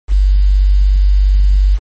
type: tone with quantisation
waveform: sine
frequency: 48.54 Hz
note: G1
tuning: 16 cents flat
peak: -6 dBFS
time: 0.08-1.79 s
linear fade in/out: 50 ms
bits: 6
effects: MP3 32 kbps